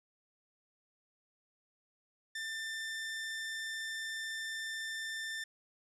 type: tone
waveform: sawtooth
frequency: 1786 Hz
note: A6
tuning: 25 cents sharp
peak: -34 dBFS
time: 2.35-5.44 s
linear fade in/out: 5 ms
effects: low-pass 9000 Hz 12 dB/octave